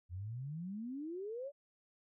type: exponential sweep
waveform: sine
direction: up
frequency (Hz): 84 to 586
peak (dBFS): -40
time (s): 0.09-1.52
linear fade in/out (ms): 50
effects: none